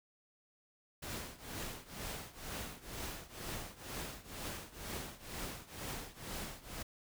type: noise with tremolo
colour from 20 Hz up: pink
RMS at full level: -41 dBFS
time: 1.02-6.83 s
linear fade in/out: 10 ms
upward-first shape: triangle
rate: 2.1 Hz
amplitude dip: 90%
effects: none